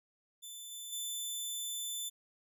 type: tone with level steps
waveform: 15% pulse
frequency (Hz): 3520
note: A7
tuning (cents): 0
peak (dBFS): -38 / -36 / -30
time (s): 0.42-2.1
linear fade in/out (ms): 20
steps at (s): 0.71 / 0.92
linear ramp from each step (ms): 10
effects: none